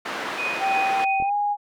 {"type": "band-pass noise", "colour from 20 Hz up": "white", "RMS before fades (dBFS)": -30, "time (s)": [0.05, 1.05], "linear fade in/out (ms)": 10, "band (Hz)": [290, 1800], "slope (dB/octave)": 12}
{"type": "tone with tremolo", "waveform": "sine", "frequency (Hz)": 2489, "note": "D#7", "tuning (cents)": 0, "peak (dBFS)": -23, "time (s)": [0.38, 1.3], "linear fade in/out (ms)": 10, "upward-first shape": "triangle", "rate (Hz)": 3.1, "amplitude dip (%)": 80}
{"type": "tone with pitch glide", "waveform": "sine", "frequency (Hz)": [778, 822.4], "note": ["G5", "G#5"], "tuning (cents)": [-13, -17], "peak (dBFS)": -20, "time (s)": [0.59, 1.57], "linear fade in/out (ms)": 50, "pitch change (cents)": 96, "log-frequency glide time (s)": [1.21, 1.34]}
{"type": "clicks", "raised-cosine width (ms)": 2, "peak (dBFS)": -23, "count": 2, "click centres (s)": [1.201, 1.224]}
{"effects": []}